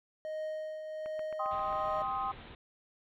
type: tone with tremolo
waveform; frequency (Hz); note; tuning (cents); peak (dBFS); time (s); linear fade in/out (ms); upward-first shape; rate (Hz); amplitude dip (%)
triangle; 622.3; D#5; 0; -32; 0.25-2.02; 0; triangle; 1.3; 50
type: click train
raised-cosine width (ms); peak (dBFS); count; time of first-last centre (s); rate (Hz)
0.5; -32; 6; 1.06-1.727; 7.5
type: chord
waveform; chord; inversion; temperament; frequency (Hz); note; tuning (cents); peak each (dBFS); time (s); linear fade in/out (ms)
sine; C minor; second; just; 784.9 / 1046.5 / 1255.8; G5 / C6 / Eb6; +2 / 0 / +16; -36; 1.39-2.32; 10
type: low-pass noise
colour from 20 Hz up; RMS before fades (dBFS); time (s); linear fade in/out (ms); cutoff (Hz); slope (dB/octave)
pink; -50; 1.51-2.55; 2; 3900; 96
effects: none